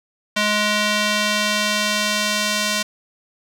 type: tone with band-pass filter sweep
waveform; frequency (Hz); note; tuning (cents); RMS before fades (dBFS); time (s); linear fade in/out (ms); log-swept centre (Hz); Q
square; 210; G#3; +19; -20; 0.36-2.83; 10; 2900 to 4800; 0.73
effects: none